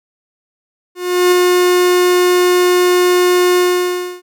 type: tone with ADSR envelope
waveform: 45% pulse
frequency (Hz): 359.2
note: F4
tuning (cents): +49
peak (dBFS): -7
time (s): 0.95-4.22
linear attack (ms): 370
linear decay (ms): 6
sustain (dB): -2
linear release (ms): 640
effects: none